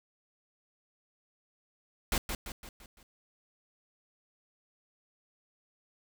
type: noise with echo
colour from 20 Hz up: pink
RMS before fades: -29 dBFS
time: 2.12-2.18 s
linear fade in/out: 2 ms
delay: 170 ms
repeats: 5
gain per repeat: -6 dB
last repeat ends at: 3.03 s
effects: none